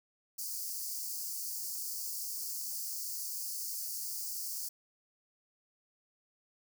white high-pass noise, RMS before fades -39 dBFS, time 0.38-4.69 s, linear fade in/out 10 ms, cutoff 4500 Hz, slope 96 dB/octave, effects none

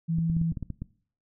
sine tone, 164.81 Hz, E3, in tune, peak -24 dBFS, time 0.08-0.53 s, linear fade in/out 20 ms
clicks, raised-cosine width 5 ms, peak -21 dBFS, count 9, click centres 0.186 / 0.299 / 0.367 / 0.415 / 0.521 / 0.572 / 0.627 / 0.703 / 0.82 s
effects noise-tail reverb RT60 0.5 s tail -21 dB re dry

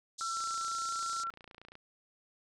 white band-pass noise, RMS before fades -43 dBFS, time 0.18-1.24 s, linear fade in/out 10 ms, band 3800 to 8100 Hz, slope 48 dB/octave
sine tone with pitch glide, 1345 to 1354.4 Hz, E6 to E6, +34 to +46 cents, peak -34 dBFS, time 0.21-1.3 s, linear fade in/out 0 ms, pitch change +12 cents, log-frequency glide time 0.55-1.07 s
click train, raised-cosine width 0.3 ms, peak -35 dBFS, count 41, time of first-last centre 0.37-1.754 s, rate 28.9 Hz
effects none

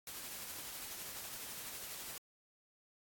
white noise with tremolo, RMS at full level -45 dBFS, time 0.07-2.18 s, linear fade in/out 2 ms, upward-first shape triangle, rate 12 Hz, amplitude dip 30%, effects AAC 64 kbps

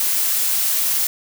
blue noise, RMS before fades -19 dBFS, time 0-1.07 s, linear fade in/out 2 ms, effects none

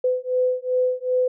sine beating tone pair, 504 / 506.6 Hz, B4 / B4, +35 / +44 cents, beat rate 2.6 Hz, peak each -22 dBFS, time 0.04-1.28 s, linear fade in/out 5 ms, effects none

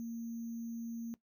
sine tone with sample-and-hold, 231 Hz, A#3, 16 cents flat, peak -38 dBFS, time 0-1.14 s, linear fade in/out 0 ms, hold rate 6300 Hz, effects noise-tail reverb RT60 0.1 s tail -17 dB re dry

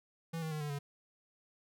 square tone with pitch steps, 164.81 / 158.92 / 153.24 / 147.76 / 142.48 Hz, E3 / D#3 / D#3 / D3 / C#3, 0 / +37 / -26 / +11 / +48 cents, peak -37 dBFS, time 0.33-0.79 s, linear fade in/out 10 ms, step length 92 ms, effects none

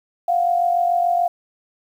sine tone pair together, 698.5 / 745.4 Hz, F5 / F#5, 0 / +13 cents, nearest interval minor second, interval 113 cents, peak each -16 / -23 dBFS, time 0.28-1.28 s, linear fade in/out 5 ms, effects 8-bit

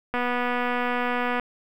click train, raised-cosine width 0.5 ms, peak -12 dBFS, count 309, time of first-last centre 0.14-1.397 s, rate 245 Hz, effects 8-bit

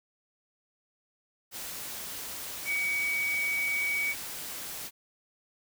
sine tone in noise, 2262 Hz, C#7, 34 cents sharp, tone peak -27 dBFS, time 2.65-4.15 s, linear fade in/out 50 ms, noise white, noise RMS -39 dBFS, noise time 1.51-4.91 s, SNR +9 dB, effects none

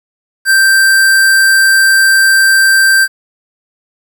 square tone, 1568 Hz, G6, in tune, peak -6 dBFS, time 0.45-3.08 s, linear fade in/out 50 ms, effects 7-bit

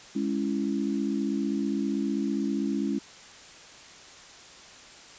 sine chord, C# minor, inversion second, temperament just, 207.9 / 277.2 / 332.6 Hz, G#3 / C#4 / E4, +2 / 0 / +16 cents, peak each -29 / -29 / -32 dBFS, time 0.15-2.99 s, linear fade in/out 10 ms, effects white hiss -48 dBFS RMS until 5.18 s + resampled to 16000 Hz

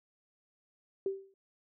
sine tone with exponential decay, 388.7 Hz, G4, 15 cents flat, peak -27 dBFS, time 1.06-1.34 s, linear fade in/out 2 ms, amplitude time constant 60 ms, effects none

